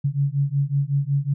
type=beating tone pair; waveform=sine; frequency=138 / 143.4 Hz; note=C#3 / D3; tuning=-7 / -41 cents; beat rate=5.4 Hz; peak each=-22 dBFS; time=0.04-1.34 s; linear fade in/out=10 ms; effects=none